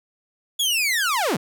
sawtooth linear sweep, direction down, 3425 to 121.1 Hz, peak -16 dBFS, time 0.59-1.37 s, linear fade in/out 10 ms, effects none

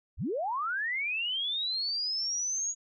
sine linear sweep, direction up, 30.87 to 6760 Hz, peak -29 dBFS, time 0.17-2.75 s, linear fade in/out 50 ms, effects none

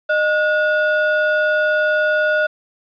triangle ring-modulated tone, 1031 Hz, C6, 26 cents flat, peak -9 dBFS, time 0.09-2.47 s, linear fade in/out 10 ms, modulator 418 Hz, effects resampled to 11025 Hz + 8-bit

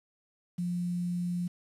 sine tone with quantisation, 176.1 Hz, F3, 15 cents sharp, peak -29 dBFS, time 0.58-1.48 s, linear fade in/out 10 ms, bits 9, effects resampled to 32000 Hz

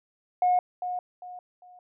sine tone with echo, 723 Hz, F#5, 40 cents flat, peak -18 dBFS, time 0.42-0.59 s, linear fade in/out 2 ms, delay 400 ms, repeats 3, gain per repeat -10 dB, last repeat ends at 1.79 s, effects tanh soft clip ceiling -15 dBFS

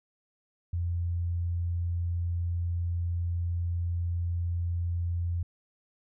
sine tone, 86.3 Hz, F2, 20 cents flat, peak -27 dBFS, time 0.73-5.43 s, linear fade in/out 5 ms, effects none

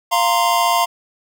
square chord, F suspended fourth, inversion none, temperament equal with one note detuned, 694.4 / 932.3 / 1046.5 Hz, F5 / Bb5 / C6, -10 / 0 / 0 cents, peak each -19 dBFS, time 0.11-0.86 s, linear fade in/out 20 ms, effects none

